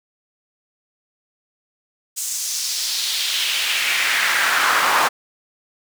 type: noise with high-pass filter sweep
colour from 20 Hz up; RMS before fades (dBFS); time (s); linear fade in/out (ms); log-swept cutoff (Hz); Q
brown; -20; 2.16-5.09; 20; 7500 to 1000; 2.1
effects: none